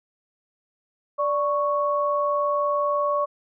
sine tone pair together, 585.1 / 1108.7 Hz, D5 / C#6, -7 / 0 cents, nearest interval major seventh, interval 1107 cents, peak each -23 dBFS, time 1.18-3.26 s, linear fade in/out 20 ms, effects none

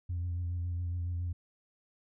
sine tone with vibrato, 87.3 Hz, F2, in tune, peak -30 dBFS, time 0.09-1.33 s, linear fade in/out 10 ms, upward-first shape sine, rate 7.2 Hz, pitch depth 31 cents each way, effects tanh soft clip ceiling -29 dBFS

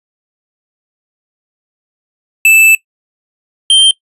square tone pair in turn, 2637 / 3146 Hz, E7 / G7, 0 / +6 cents, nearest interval minor third, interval 306 cents, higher second, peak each -4 dBFS, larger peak neither, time 2.45-2.75 / 3.7-3.91 s, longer first, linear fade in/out 2 ms, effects noise-tail reverb RT60 0.1 s tail -19 dB re dry + resampled to 32000 Hz

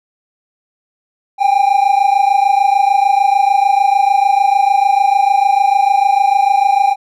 triangle tone pair together, 784 / 810.7 Hz, G5 / G#5, 0 / -42 cents, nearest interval minor second, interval 58 cents, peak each -10 dBFS, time 1.38-6.96 s, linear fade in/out 50 ms, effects none

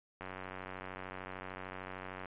click train, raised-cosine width 0.5 ms, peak -28 dBFS, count 192, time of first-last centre 0.21-2.257 s, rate 93.3 Hz, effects resampled to 8000 Hz

